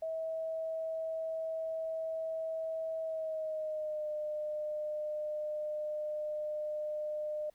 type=tone with pitch glide; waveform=sine; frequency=645 to 605.3 Hz; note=E5 to D#5; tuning=-38 to -48 cents; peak=-34 dBFS; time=0.02-7.5 s; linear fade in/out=5 ms; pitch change=-110 cents; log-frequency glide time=3.02-4.09 s; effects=pink hiss -72 dBFS RMS until 7.54 s